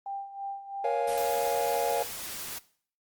sine tone with tremolo, 792 Hz, G5, 18 cents sharp, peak -31 dBFS, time 0.06-1.03 s, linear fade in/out 2 ms, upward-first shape sine, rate 3 Hz, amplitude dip 70%
triangle chord, Bb minor seventh, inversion none, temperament equal with one note detuned, 471.3 / 554.4 / 698.5 / 830.6 Hz, Bb4 / Db5 / F5 / Ab5, +19 / 0 / 0 / 0 cents, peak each -29 dBFS, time 0.84-2.03 s, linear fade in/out 5 ms
white noise, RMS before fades -38 dBFS, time 1.07-2.59 s, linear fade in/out 10 ms
effects noise-tail reverb RT60 0.5 s tail -18 dB re dry + Opus 32 kbps

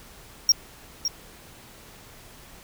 triangle tone with echo, 5588 Hz, F8, in tune, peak -12 dBFS, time 0.49-0.52 s, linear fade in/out 2 ms, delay 560 ms, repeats 1, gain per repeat -9 dB, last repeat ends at 1.08 s, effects pink hiss -48 dBFS RMS until 2.63 s

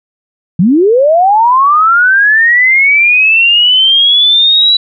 sine linear sweep, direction up, 157.1 to 3951 Hz, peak -4 dBFS, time 0.59-4.77 s, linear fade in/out 5 ms, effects none

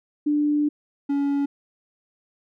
sine / triangle tone pair in turn, 295.5 / 282.2 Hz, D4 / C#4, +11 / +31 cents, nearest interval minor second, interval 80 cents, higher first, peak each -18 dBFS, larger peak neither, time 0.26-0.69 / 1.09-1.46 s, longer first, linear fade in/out 10 ms, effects none

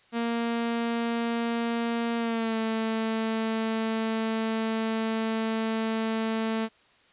sawtooth tone with pitch glide, 233.1 to 222.6 Hz, A#3 to A3, 0 to +20 cents, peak -22 dBFS, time 0.12-6.69 s, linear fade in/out 50 ms, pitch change -80 cents, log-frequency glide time 2.17-2.57 s, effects white hiss -60 dBFS RMS until 7.12 s + resampled to 8000 Hz

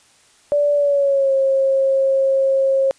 sine tone with pitch glide, 581 to 539 Hz, D5 to C#5, -19 to -49 cents, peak -13 dBFS, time 0.52-2.91 s, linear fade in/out 0 ms, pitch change -130 cents, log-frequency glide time 0.74-1.33 s, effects white hiss -53 dBFS RMS until 2.98 s + resampled to 22050 Hz

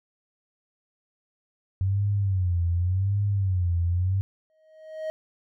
sine tone with vibrato, 93.4 Hz, F#2, 17 cents sharp, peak -21 dBFS, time 1.81-4.21 s, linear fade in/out 0 ms, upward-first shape sine, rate 0.88 Hz, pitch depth 150 cents each way
triangle tone with exponential growth, 629 Hz, D#5, 19 cents sharp, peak -24 dBFS, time 4.5-5.1 s, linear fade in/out 0 ms, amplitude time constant 130 ms
effects none

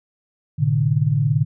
sine tone cluster, 111.1 / 129 / 149.3 Hz, A2 / C3 / D3, +17 / -24 / +29 cents, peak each -21 / -21 / -18 dBFS, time 0.58-1.45 s, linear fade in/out 20 ms, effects none

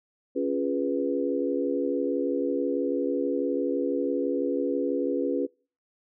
sine chord, C# dominant seventh, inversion none, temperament equal, 277.2 / 349.2 / 415.3 / 493.9 Hz, C#4 / E#4 / G#4 / B4, 0 / 0 / 0 / 0 cents, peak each -28 / -31 / -31 / -29 dBFS, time 0.35-5.47 s, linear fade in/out 20 ms, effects noise-tail reverb RT60 0.4 s tail -26 dB re dry

